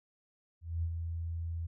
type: tone with ADSR envelope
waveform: sine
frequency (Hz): 83.4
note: E2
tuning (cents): +21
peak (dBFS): -29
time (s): 0.61-1.67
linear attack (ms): 220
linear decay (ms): 64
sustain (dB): -5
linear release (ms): 11
effects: none